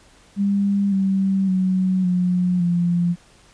sine tone with pitch steps, 200 / 193.08 / 186.39 / 179.94 / 173.71 Hz, G3 / G3 / F#3 / F#3 / F3, +35 / -26 / +13 / -48 / -9 cents, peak -16 dBFS, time 0.36-3.16 s, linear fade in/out 50 ms, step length 560 ms, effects pink hiss -52 dBFS RMS until 3.53 s + resampled to 22050 Hz

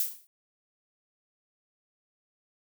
violet noise with exponential decay, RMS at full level -25 dBFS, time 0-0.27 s, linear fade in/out 1 ms, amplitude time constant 57 ms, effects none

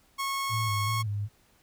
sawtooth tone, 1095 Hz, C#6, 22 cents flat, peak -25 dBFS, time 0.18-1.03 s, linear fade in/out 20 ms
sine tone with vibrato, 106.4 Hz, G#2, 42 cents sharp, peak -28 dBFS, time 0.49-1.29 s, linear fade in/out 50 ms, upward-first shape square, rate 2.6 Hz, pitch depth 63 cents each way
effects pink hiss -64 dBFS RMS until 1.62 s

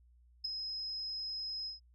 sine tone with ADSR envelope, 5110 Hz, D#8, 45 cents sharp, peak -29 dBFS, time 0.44-1.8 s, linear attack 13 ms, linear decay 5 ms, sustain -8 dB, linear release 140 ms, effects tanh soft clip ceiling -27 dBFS + added 60 Hz sine -61 dBFS peak until 1.94 s

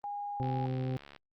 sine tone, 817 Hz, G#5, 29 cents flat, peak -35 dBFS, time 0.04-0.66 s, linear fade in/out 0 ms
harmonic tone, 129.5 Hz, C3, 17 cents flat, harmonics 1 / 2 / 3 / 4 / 6, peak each -32 / -38 / -42 / -44 / -48 dBFS, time 0.4-0.97 s, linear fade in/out 0 ms
click train, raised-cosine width 0.3 ms, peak -33 dBFS, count 53, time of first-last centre 0.43-1.162 s, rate 71 Hz
effects Opus 32 kbps

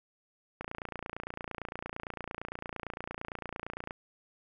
click train, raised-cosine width 0.5 ms, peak -22 dBFS, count 96, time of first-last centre 0.61-3.909 s, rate 28.8 Hz, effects none

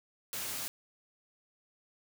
white noise, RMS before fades -38 dBFS, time 0.33-0.68 s, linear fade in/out 0 ms, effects none

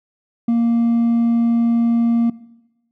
sine tone with hard clipping, 233.1 Hz, A#3, in tune, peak -14 dBFS, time 0.48-2.3 s, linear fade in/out 5 ms, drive 2 dB, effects noise-tail reverb RT60 1.0 s tail -20 dB re dry

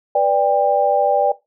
sine chord, G major, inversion first, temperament equal with one note detuned, 493.9 / 587.3 / 796.3 Hz, B4 / D5 / G5, 0 / 0 / +27 cents, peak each -20 / -16 / -16 dBFS, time 0.15-1.32 s, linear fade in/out 5 ms, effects noise-tail reverb RT60 0.2 s tail -17 dB re dry

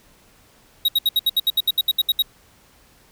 square tone bursts, 3805 Hz, A#7, 35 cents sharp, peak -15 dBFS, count 14, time 0.85-2.223 s, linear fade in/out 5 ms, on 34 ms, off 69 ms, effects pink hiss -54 dBFS RMS until 3.11 s

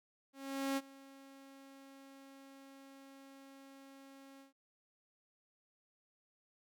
sawtooth tone with ADSR envelope, 272.5 Hz, C#4, 29 cents flat, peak -29 dBFS, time 0.33-4.53 s, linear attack 440 ms, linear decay 38 ms, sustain -22 dB, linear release 130 ms, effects none

